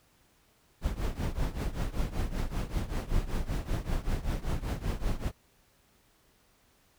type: noise with tremolo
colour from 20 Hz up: brown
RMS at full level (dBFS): -27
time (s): 0.81-5.32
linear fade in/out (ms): 50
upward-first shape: triangle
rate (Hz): 5.2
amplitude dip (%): 90
effects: pink hiss -66 dBFS RMS until 6.98 s